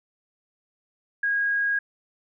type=tone; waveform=sine; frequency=1639 Hz; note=G#6; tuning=23 cents flat; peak=-21 dBFS; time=1.23-1.79 s; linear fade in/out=5 ms; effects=none